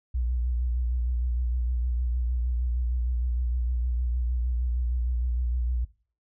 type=tone with vibrato; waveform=sine; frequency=60.7 Hz; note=B1; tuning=29 cents flat; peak=-24 dBFS; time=0.14-5.85 s; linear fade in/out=10 ms; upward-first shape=sine; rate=6.5 Hz; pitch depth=52 cents each way; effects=noise-tail reverb RT60 0.4 s tail -18 dB re dry